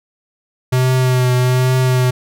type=tone with vibrato; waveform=square; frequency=127.2 Hz; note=C3; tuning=48 cents flat; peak=-12 dBFS; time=0.72-2.11 s; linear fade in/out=10 ms; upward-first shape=triangle; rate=1.2 Hz; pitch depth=28 cents each way; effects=none